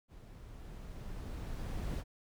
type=noise with level ramp; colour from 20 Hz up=brown; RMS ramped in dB=-53 to -36 dBFS; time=0.08-2.04 s; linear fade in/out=50 ms; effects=none